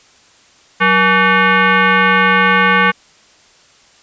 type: tone with frequency modulation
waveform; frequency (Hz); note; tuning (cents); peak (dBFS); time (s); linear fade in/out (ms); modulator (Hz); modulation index
sine; 186.5; F#3; +14; -8; 0.8-2.92; 20; 663; 3.2
effects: white hiss -48 dBFS RMS until 4.02 s + resampled to 16000 Hz